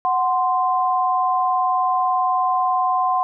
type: tone pair together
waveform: sine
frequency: 740 / 1041.7 Hz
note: F#5 / C6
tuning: 0 / -8 cents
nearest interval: tritone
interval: 592 cents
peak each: -19 dBFS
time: 0.05-3.23 s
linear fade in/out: 0 ms
effects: none